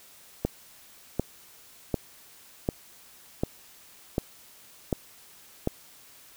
click train, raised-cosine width 2 ms, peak -11 dBFS, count 8, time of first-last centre 0.45-5.674 s, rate 1.34 Hz, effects white hiss -53 dBFS RMS until 6.36 s

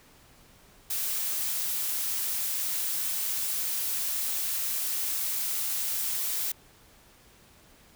blue noise, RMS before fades -30 dBFS, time 0.9-6.52 s, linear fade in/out 5 ms, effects pink hiss -57 dBFS RMS until 7.95 s

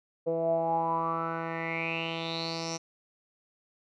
10% pulse tone with low-pass filter sweep, 164.81 Hz, E3, in tune, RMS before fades -31 dBFS, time 0.26-2.78 s, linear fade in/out 20 ms, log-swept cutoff 520 to 5900 Hz, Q 8.4, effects none

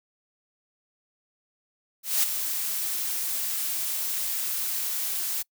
blue noise with ADSR envelope, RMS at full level -21 dBFS, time 2.03-5.43 s, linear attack 200 ms, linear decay 14 ms, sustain -8 dB, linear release 17 ms, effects noise-tail reverb RT60 0.1 s tail -26 dB re dry

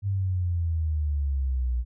sine exponential sweep, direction down, 100.8 to 59 Hz, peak -23 dBFS, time 0.02-1.85 s, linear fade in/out 50 ms, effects none

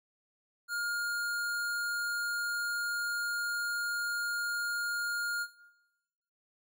square tone, 1417 Hz, F6, 25 cents sharp, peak -33 dBFS, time 0.68-5.47 s, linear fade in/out 50 ms, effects noise-tail reverb RT60 1.0 s tail -17 dB re dry

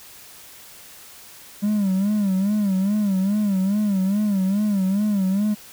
triangle tone with vibrato, 199.4 Hz, G3, 30 cents sharp, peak -15 dBFS, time 1.62-5.55 s, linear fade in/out 20 ms, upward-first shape sine, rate 2.4 Hz, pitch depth 110 cents each way, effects tanh soft clip ceiling -11 dBFS + white hiss -44 dBFS RMS until 5.72 s

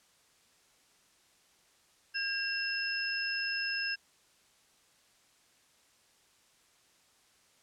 sine tone cluster, 1613 / 2730 / 5190 Hz, G6 / F7 / E8, +49 / -40 / -28 cents, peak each -34 / -37 / -36 dBFS, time 2.14-3.96 s, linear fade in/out 20 ms, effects white hiss -66 dBFS RMS until 7.62 s + low-pass 9000 Hz 12 dB/octave

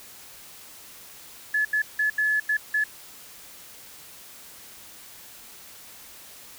sine tone bursts at uneven times, 1715 Hz, A6, 45 cents flat, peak -20 dBFS, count 6, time 1.54-1.65 / 1.73-1.82 / 1.99-2.1 / 2.18-2.4 / 2.49-2.57 / 2.74-2.84 s, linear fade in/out 5 ms, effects white hiss -46 dBFS RMS until 6.58 s

